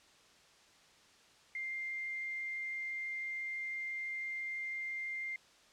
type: tone with quantisation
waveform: sine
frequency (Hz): 2102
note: C7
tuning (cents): +7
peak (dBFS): -37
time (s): 1.55-5.36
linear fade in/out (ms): 2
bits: 10
effects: white hiss -63 dBFS RMS until 5.72 s + low-pass 6000 Hz 12 dB/octave